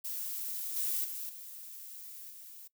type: noise with level steps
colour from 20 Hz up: violet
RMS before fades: -38 / -33 / -40 / -47 / -50 dBFS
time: 0.04-2.68 s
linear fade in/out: 10 ms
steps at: 0.76 / 1.04 / 1.29 / 2.3 s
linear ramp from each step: 5 ms
effects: noise-tail reverb RT60 0.1 s tail -20 dB re dry